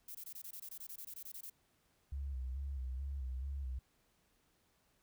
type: noise bursts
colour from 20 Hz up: violet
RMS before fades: -48 dBFS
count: 16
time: 0.08-1.499 s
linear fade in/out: 5 ms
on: 69 ms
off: 21 ms
type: tone with vibrato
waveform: sine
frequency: 66.5 Hz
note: C2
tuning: 29 cents sharp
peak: -38 dBFS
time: 2.12-3.79 s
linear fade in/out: 5 ms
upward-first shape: square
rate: 2.3 Hz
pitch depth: 68 cents each way
effects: pink hiss -75 dBFS RMS until 5.02 s